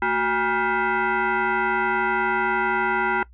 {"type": "tone with frequency modulation", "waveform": "sine", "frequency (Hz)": 221.8, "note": "A3", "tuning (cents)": 14, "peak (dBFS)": -19, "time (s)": [0.02, 3.23], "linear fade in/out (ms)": 2, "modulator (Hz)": 592, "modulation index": 2.8, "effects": ["noise-tail reverb RT60 0.1 s tail -21 dB re dry", "added 60 Hz sine -46 dBFS peak until 3.33 s"]}